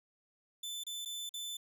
sawtooth tone with dropouts, 3520 Hz, A7, in tune, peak -36 dBFS, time 0.63-1.57 s, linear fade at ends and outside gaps 5 ms, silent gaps 0.837-0.866 / 1.05-1.057 / 1.293-1.339 s, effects none

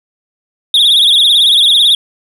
triangle tone with vibrato, 3520 Hz, A7, in tune, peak -4 dBFS, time 0.74-1.95 s, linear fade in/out 2 ms, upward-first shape triangle, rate 18 Hz, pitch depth 160 cents each way, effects none

